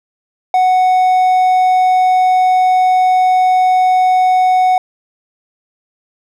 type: tone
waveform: triangle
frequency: 740 Hz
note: F#5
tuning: in tune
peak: -6 dBFS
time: 0.54-4.78 s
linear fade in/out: 2 ms
effects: none